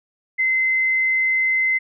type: tone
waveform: sine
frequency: 2060 Hz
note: C7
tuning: 28 cents flat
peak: -16 dBFS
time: 0.38-1.79 s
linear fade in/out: 20 ms
effects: none